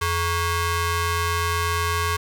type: ring-modulated tone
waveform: sawtooth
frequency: 513 Hz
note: C5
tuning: 34 cents flat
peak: -14 dBFS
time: 0.01-2.17 s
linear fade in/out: 10 ms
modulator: 599 Hz
effects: none